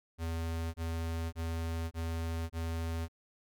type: tone bursts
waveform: square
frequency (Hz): 82.41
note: E2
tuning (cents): 0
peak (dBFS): -34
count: 5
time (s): 0.18-3.084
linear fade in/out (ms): 50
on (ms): 560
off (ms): 26
effects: none